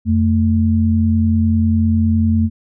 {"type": "tone pair together", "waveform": "sine", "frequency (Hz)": [88.4, 222.5], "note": ["F2", "A3"], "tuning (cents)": [22, 20], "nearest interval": "octave + major third", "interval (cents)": 1598, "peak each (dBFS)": [-14, -14], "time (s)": [0.05, 2.5], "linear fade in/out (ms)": 50, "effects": []}